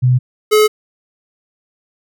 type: tone pair in turn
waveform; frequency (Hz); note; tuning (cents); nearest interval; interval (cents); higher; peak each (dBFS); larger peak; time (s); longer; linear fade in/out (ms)
sine / square; 126 / 427.1; B2 / G#4; +35 / +48; octave + major sixth; 2113; second; -8; neither; 0.02-0.19 / 0.51-0.68; neither; 20
effects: none